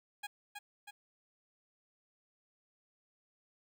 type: tone with echo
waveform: 15% pulse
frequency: 823 Hz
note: G#5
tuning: 16 cents flat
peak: -33 dBFS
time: 0.23-0.27 s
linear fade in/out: 10 ms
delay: 320 ms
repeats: 2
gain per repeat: -4 dB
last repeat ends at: 0.91 s
effects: none